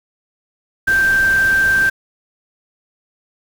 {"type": "tone in noise", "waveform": "sine", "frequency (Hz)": 1568, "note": "G6", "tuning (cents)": 0, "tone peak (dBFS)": -11, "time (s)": [0.87, 1.9], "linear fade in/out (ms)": 10, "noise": "pink", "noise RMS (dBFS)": -28, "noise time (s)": [0.87, 1.9], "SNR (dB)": 14, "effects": []}